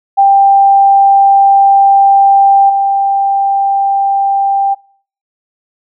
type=tone with level steps; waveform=sine; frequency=790 Hz; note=G5; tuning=13 cents sharp; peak=-3 / -8 dBFS; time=0.17-4.75 s; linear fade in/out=20 ms; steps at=2.69 s; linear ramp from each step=10 ms; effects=noise-tail reverb RT60 0.5 s tail -23 dB re dry